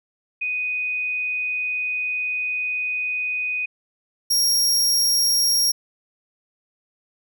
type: tone pair in turn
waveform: sine / sawtooth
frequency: 2491 / 5592 Hz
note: D#7 / F8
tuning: +1 / +1 cents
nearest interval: octave + major second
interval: 1400 cents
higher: second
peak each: -22 / -14 dBFS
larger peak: second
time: 0.41-3.66 / 4.3-5.72 s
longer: first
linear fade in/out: 10 ms
effects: none